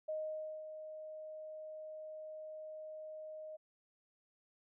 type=tone with ADSR envelope; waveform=sine; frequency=622 Hz; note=D#5; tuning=1 cent flat; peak=-36 dBFS; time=0.08-3.57 s; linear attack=11 ms; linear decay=540 ms; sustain=-9 dB; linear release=16 ms; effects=none